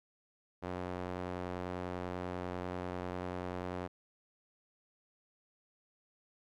sawtooth tone with band-pass filter, 90.2 Hz, F#2, 44 cents flat, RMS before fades -40 dBFS, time 0.62-3.88 s, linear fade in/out 20 ms, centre 640 Hz, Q 0.65, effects none

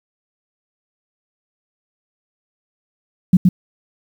sine tone with echo, 181.7 Hz, F#3, 31 cents flat, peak -5 dBFS, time 3.33-3.37 s, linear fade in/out 5 ms, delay 120 ms, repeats 1, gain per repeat -2 dB, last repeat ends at 3.49 s, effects 7-bit

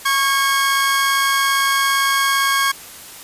sawtooth tone pair together, 1102 / 1624.2 Hz, C#6 / G#6, -11 / -39 cents, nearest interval perfect fifth, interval 672 cents, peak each -13 / -15 dBFS, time 0.05-2.72 s, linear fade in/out 10 ms, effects white hiss -37 dBFS RMS until 3.23 s + resampled to 32000 Hz

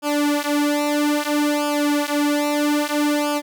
sawtooth tone with flanger, 293.7 Hz, D4, in tune, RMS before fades -20 dBFS, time 0.02-3.42 s, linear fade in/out 50 ms, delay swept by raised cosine 0.5 to 6.2 ms, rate 0.61 Hz, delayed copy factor -1, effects none

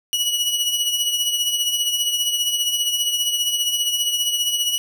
sawtooth tone with tremolo, 2926 Hz, F#7, 20 cents flat, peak -13 dBFS, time 0.13-4.78 s, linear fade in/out 0 ms, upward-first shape triangle, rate 15 Hz, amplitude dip 60%, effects none

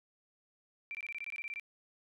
sine tone bursts, 2349 Hz, D7, in tune, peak -38 dBFS, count 12, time 0.91-1.597 s, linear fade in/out 0 ms, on 38 ms, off 21 ms, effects none

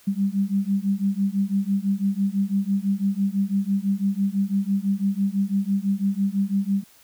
sine beating tone pair, 194.5 / 200.5 Hz, G3 / G3, -13 / +39 cents, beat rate 6 Hz, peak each -23 dBFS, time 0.07-6.84 s, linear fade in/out 10 ms, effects white hiss -54 dBFS RMS until 7.03 s

